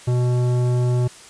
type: tone with tanh clipping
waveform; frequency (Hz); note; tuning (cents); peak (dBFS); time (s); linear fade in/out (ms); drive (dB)
sine; 123.47; B2; 0; -18; 0.07-1.08; 10; 14
effects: white hiss -43 dBFS RMS until 1.29 s + resampled to 22050 Hz